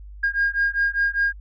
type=beating tone pair; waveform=sine; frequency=1619 / 1624 Hz; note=G#6 / G#6; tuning=-45 / -39 cents; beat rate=5 Hz; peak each=-21 dBFS; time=0.23-1.33 s; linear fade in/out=10 ms; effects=tanh soft clip ceiling -13 dBFS + added 50 Hz sine -37 dBFS peak until 1.4 s